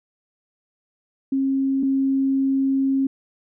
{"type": "tone pair in turn", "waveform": "sine", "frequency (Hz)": [270, 270], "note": ["C#4", "C#4"], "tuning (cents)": [-45, -45], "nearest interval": "unison", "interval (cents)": 0, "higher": "neither", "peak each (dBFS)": [-18, -17], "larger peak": "second", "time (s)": [[1.32, 1.83], [1.83, 3.07]], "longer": "second", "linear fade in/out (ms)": 5, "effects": []}